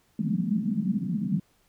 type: band-pass noise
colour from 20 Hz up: pink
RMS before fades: -27 dBFS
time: 0.19-1.4 s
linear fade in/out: 2 ms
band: 170 to 220 Hz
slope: 48 dB/octave
effects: pink hiss -66 dBFS RMS until 1.68 s